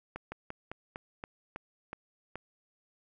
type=slowing click train; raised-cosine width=0.5 ms; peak=-24 dBFS; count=9; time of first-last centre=0.16-2.356 s; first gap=160 ms; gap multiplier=1.15; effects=none